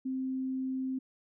sine tone, 261.6 Hz, C4, in tune, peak -31 dBFS, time 0.05-0.99 s, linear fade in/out 10 ms, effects none

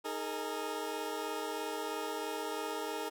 20% pulse chord, D# suspended fourth, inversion none, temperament equal with one note detuned, 311.1 / 415.3 / 458.4 Hz, D#4 / G#4 / A#4, 0 / 0 / -29 cents, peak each -37 / -35 / -35 dBFS, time 0.04-3.1 s, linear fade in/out 20 ms, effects none

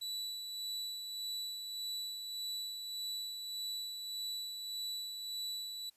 40% pulse tone with tremolo, 3951 Hz, B7, in tune, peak -36 dBFS, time 0.01-5.9 s, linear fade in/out 10 ms, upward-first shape sine, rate 1.7 Hz, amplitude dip 40%, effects white hiss -72 dBFS RMS until 5.96 s + resampled to 32000 Hz

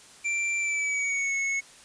square tone with pitch glide, 2353 to 2195 Hz, D7 to C#7, +3 to -18 cents, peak -26 dBFS, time 0.24-1.61 s, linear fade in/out 20 ms, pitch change -121 cents, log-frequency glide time 0.58-1.35 s, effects white hiss -51 dBFS RMS until 1.84 s + resampled to 22050 Hz

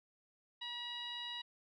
15% pulse tone with low-pass filter, 963 Hz, B5, 44 cents flat, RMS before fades -44 dBFS, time 0.61-1.42 s, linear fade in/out 10 ms, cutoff 3700 Hz, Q 5.3, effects none

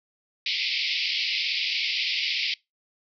pink band-pass noise, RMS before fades -27 dBFS, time 0.46-2.54 s, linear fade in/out 2 ms, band 2100 to 5200 Hz, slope 96 dB/octave, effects noise-tail reverb RT60 0.2 s tail -24 dB re dry

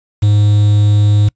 triangle tone with quantisation, 103.83 Hz, G#2, in tune, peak -5 dBFS, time 0.22-1.29 s, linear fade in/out 10 ms, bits 5, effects noise-tail reverb RT60 0.1 s tail -25 dB re dry + resampled to 16000 Hz

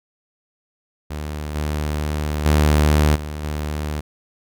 sawtooth tone with level steps, 75.2 Hz, D2, 42 cents sharp, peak -22 / -17 / -9 / -23 / -19 dBFS, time 1.1-4.01 s, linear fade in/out 10 ms, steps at 1.55 / 2.45 / 3.15 / 3.43 s, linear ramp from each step 10 ms, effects none

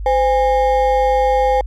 triangle ring-modulated tone, 666 Hz, E5, 18 cents sharp, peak -7 dBFS, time 0.06-1.61 s, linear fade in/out 2 ms, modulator 151 Hz, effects added 50 Hz sine -23 dBFS peak until 1.66 s

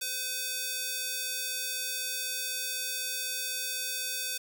square tone with high-pass filter, 508 Hz, B4, 49 cents sharp, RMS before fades -34 dBFS, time 0.01-4.38 s, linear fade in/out 10 ms, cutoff 3600 Hz, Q 0.59, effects none

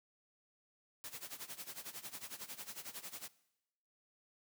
white noise with tremolo, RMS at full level -45 dBFS, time 1.04-3.28 s, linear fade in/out 0 ms, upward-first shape sine, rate 11 Hz, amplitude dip 85%, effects noise-tail reverb RT60 0.9 s tail -20 dB re dry + high-pass 100 Hz 12 dB/octave

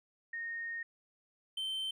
sine / triangle tone pair in turn, 1850 / 3102 Hz, A#6 / G7, -14 / -19 cents, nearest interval major sixth, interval 895 cents, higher second, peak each -37 / -33 dBFS, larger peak second, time 0.33-0.83 / 1.57-1.91 s, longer first, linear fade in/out 5 ms, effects none

